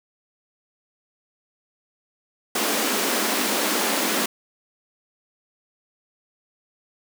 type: high-pass noise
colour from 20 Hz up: pink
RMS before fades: -23 dBFS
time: 2.55-4.26 s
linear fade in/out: 5 ms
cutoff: 200 Hz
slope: 96 dB/octave
effects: none